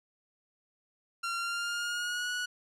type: tone with pitch glide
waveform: sawtooth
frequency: 1376 to 1466.3 Hz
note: F6 to F#6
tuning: -26 to -16 cents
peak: -28 dBFS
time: 1.23-2.46 s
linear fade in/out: 10 ms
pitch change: +110 cents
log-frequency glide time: 1.36-2.32 s
effects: low-pass 9000 Hz 12 dB/octave